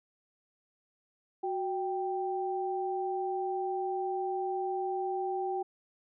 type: tone pair together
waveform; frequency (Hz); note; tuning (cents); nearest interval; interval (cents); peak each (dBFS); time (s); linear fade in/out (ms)
sine; 370 / 784; F#4 / G5; 0 / 0; octave + minor second; 1300; -33 / -33; 1.43-5.63; 10
effects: none